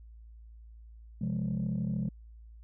sine chord, F minor, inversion second, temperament equal, 130.81 / 174.61 / 207.7 Hz, C3 / F3 / Ab3, 0 / 0 / 0 cents, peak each -33 / -32 / -32 dBFS, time 1.21-2.09 s, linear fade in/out 5 ms, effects tanh soft clip ceiling -25 dBFS + added 56 Hz sine -48 dBFS peak until 2.63 s

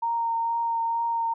sine tone with vibrato, 924 Hz, A#5, 16 cents flat, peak -23 dBFS, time 0.02-1.34 s, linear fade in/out 10 ms, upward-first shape triangle, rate 2.2 Hz, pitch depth 15 cents each way, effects none

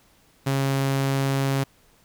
sawtooth tone, 136.4 Hz, C#3, 28 cents flat, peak -17 dBFS, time 0.46-1.64 s, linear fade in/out 10 ms, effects pink hiss -59 dBFS RMS until 2.04 s

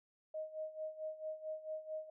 sine tone with tremolo, 625 Hz, D#5, 8 cents sharp, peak -38 dBFS, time 0.34-2.1 s, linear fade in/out 5 ms, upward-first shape sine, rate 4.5 Hz, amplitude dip 80%, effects none

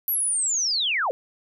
sine linear sweep, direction down, 12000 to 444.9 Hz, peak -21 dBFS, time 0.08-1.11 s, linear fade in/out 0 ms, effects none

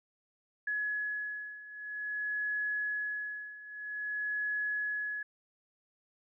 sine beating tone pair, 1691 / 1691.51 Hz, G#6 / G#6, +31 / +31 cents, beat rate 0.51 Hz, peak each -38 / -35 dBFS, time 0.67-5.23 s, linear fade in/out 5 ms, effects none

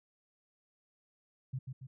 sine tone with echo, 130.7 Hz, C3, 1 cent flat, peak -34 dBFS, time 1.53-1.59 s, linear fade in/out 10 ms, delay 140 ms, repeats 2, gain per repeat -5 dB, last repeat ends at 1.87 s, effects none

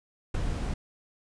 brown noise with ADSR envelope, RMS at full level -27 dBFS, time 0.34-0.74 s, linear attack 6 ms, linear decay 23 ms, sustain -3 dB, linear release 5 ms, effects resampled to 22050 Hz

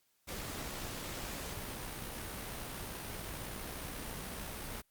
pink noise with amplitude modulation, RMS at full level -41 dBFS, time 0.27-4.82 s, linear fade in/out 20 ms, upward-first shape sine, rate 62.3 Hz, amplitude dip 25%, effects white hiss -75 dBFS RMS until 4.9 s + Opus 48 kbps

